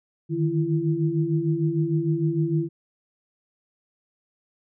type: tone cluster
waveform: sine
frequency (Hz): 150.9 / 157.5 / 336.3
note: D3 / D#3 / E4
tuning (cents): +47 / +21 / +35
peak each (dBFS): -25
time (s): 0.29-2.69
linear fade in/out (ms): 50
effects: none